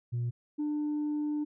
sine tone pair in turn, 120 / 298.1 Hz, B2 / D4, -49 / +26 cents, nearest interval octave + major third, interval 1575 cents, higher second, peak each -27 dBFS, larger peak neither, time 0.12-0.31 / 0.58-1.45 s, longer second, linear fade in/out 20 ms, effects tanh soft clip ceiling -27 dBFS

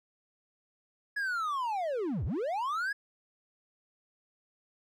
triangle linear two-way sweep, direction down then up, 1700 to 57.2 to 1700 Hz, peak -28 dBFS, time 1.16-2.93 s, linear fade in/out 10 ms, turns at 2.25 s, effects none

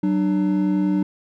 triangle tone pair together, 188.55 / 299.3 Hz, F#3 / D4, +33 / +33 cents, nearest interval minor sixth, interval 800 cents, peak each -18 / -18 dBFS, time 0.03-1.03 s, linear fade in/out 5 ms, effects none

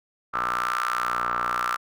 sawtooth ring-modulated tone, 60.5 Hz, B1, 35 cents flat, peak -17 dBFS, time 0.33-1.77 s, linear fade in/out 20 ms, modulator 1270 Hz, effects none

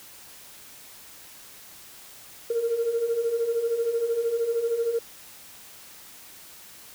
sine beating tone pair, 454.4 / 467.4 Hz, A#4 / A#4, -44 / +5 cents, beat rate 13 Hz, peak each -29 / -23 dBFS, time 2.5-4.99 s, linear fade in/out 5 ms, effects tanh soft clip ceiling -17 dBFS + white hiss -47 dBFS RMS until 6.94 s

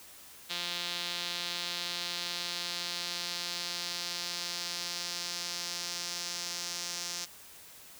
sawtooth tone with band-pass filter sweep, 174.61 Hz, F3, in tune, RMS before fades -37 dBFS, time 0.49-7.26 s, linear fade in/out 20 ms, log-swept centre 3800 to 5700 Hz, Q 2.5, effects white hiss -52 dBFS RMS until 7.99 s

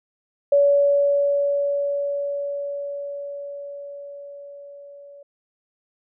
sine tone with level ramp, 568 Hz, C#5, 42 cents sharp, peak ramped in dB -12 to -41 dBFS, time 0.52-5.23 s, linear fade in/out 5 ms, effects none

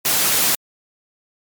white high-pass noise, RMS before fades -17 dBFS, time 0.05-0.55 s, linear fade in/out 2 ms, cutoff 100 Hz, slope 48 dB/octave, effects MP3 96 kbps

